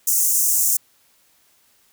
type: high-pass noise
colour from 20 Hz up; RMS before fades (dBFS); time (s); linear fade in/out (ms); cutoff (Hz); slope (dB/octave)
pink; -18; 0.07-0.77; 5; 6300; 48
effects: white hiss -59 dBFS RMS until 1.92 s